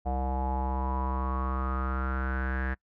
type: tone with low-pass filter sweep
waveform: square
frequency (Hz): 65.41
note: C2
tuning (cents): 0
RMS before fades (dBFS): -30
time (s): 0.05-2.75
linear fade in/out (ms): 20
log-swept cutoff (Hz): 740 to 1700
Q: 8.7
effects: noise-tail reverb RT60 0.1 s tail -25 dB re dry